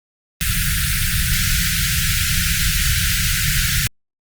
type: band-stop noise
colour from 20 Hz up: pink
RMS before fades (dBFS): -18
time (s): 0.41-3.87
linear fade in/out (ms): 0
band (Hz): 180 to 1400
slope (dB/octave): 96
effects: Opus 32 kbps